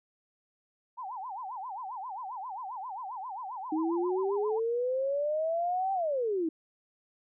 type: tone with vibrato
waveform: sine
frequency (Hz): 880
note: A5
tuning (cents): 0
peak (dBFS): -36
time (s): 0.97-4.6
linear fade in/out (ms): 20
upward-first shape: sine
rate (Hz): 7.5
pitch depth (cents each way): 280
type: exponential two-way sweep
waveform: sine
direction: up then down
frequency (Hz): 310 to 785 to 310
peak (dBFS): -27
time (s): 3.72-6.49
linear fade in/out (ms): 5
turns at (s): 5.93
effects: none